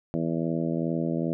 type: harmonic tone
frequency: 82.41 Hz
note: E2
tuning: in tune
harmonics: 2 / 3 / 4 / 5 / 6 / 7 / 8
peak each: -29 / -30 / -31 / -38 / -37 / -36 / -39 dBFS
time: 0.14-1.33 s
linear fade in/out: 0 ms
effects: none